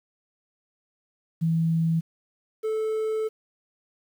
sine / triangle tone pair in turn, 163.8 / 437.3 Hz, E3 / A4, -11 / -11 cents, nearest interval octave + perfect fourth, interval 1700 cents, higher second, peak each -20 / -22 dBFS, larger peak first, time 1.41-2.01 / 2.63-3.29 s, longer second, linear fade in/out 20 ms, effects 9-bit

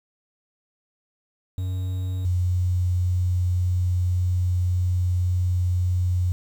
triangle / sine tone pair in turn, 92.5 / 90.18 Hz, F#2 / F#2, 0 / -44 cents, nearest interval unison, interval 44 cents, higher first, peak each -22 / -19 dBFS, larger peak second, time 1.58-2.25 / 2.25-6.32 s, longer second, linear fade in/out 0 ms, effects 8-bit

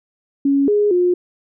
sine tone with pitch steps, 278.3 / 414.6 / 356.9 Hz, C#4 / G#4 / F4, +7 / -3 / +38 cents, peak -12 dBFS, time 0.45-1.14 s, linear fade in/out 5 ms, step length 230 ms, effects none

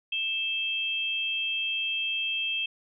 sine tone pair together, 2637 / 3199 Hz, E7 / G7, 0 / +34 cents, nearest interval minor third, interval 334 cents, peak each -29 / -30 dBFS, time 0.12-2.66 s, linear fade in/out 5 ms, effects none

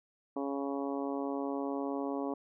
harmonic tone, 139.2 Hz, C#3, 8 cents sharp, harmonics 2 / 3 / 4 / 5 / 6 / 7 / 8, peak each -35 / -39 / -41 / -43 / -45 / -46 / -47 dBFS, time 0.36-2.34 s, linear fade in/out 5 ms, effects none

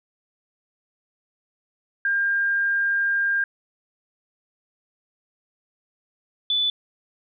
sine tone pair in turn, 1603 / 3482 Hz, G6 / A7, +38 / -19 cents, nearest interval octave + minor second, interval 1343 cents, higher second, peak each -19 dBFS, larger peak neither, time 2.05-3.44 / 6.5-6.7 s, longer first, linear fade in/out 2 ms, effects none

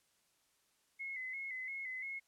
sine tone with vibrato, 2100 Hz, C7, 6 cents sharp, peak -40 dBFS, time 0.99-2.2 s, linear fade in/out 20 ms, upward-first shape square, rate 2.9 Hz, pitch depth 57 cents each way, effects white hiss -75 dBFS RMS until 2.27 s + low-pass 11000 Hz 12 dB/octave

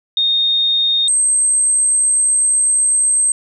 sine tone pair in turn, 3690 / 8308 Hz, A#7 / C9, -18 / -13 cents, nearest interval octave + major second, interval 1405 cents, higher second, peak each -12 / -11 dBFS, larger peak second, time 0.17-1.08 / 1.08-3.32 s, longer second, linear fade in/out 2 ms, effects none

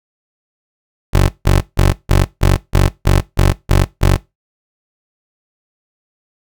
20% pulse tone bursts, 47.47 Hz, F#1, 45 cents sharp, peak -3 dBFS, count 10, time 1.13-4.17 s, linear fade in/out 20 ms, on 160 ms, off 160 ms, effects noise-tail reverb RT60 0.2 s tail -19 dB re dry

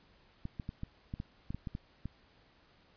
clicks, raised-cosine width 5 ms, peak -26 dBFS, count 11, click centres 0.454 / 0.598 / 0.691 / 0.834 / 1.139 / 1.201 / 1.505 / 1.546 / 1.672 / 1.751 / 2.056 s, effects pink hiss -65 dBFS RMS until 2.96 s + resampled to 11025 Hz

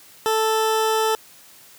20% pulse tone, 440 Hz, A4, in tune, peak -13 dBFS, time 0.26-1.15 s, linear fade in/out 0 ms, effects white hiss -48 dBFS RMS until 1.78 s + high-pass 80 Hz 12 dB/octave

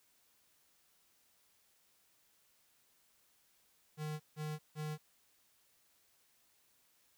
square tone bursts, 152.9 Hz, D#3, 30 cents flat, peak -39 dBFS, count 3, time 3.97-4.98 s, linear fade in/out 50 ms, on 230 ms, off 160 ms, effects white hiss -72 dBFS RMS until 7.17 s

